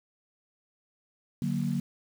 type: chord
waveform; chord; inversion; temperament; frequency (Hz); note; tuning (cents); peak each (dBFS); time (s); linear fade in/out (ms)
sine; D augmented; none; equal; 146.83 / 185 / 233.1; D3 / F#3 / A#3; 0 / 0 / 0; -31; 1.42-1.8; 2
effects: 8-bit